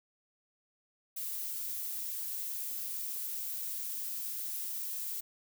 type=noise; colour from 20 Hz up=violet; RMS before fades=-38 dBFS; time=1.16-5.21 s; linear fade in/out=10 ms; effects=none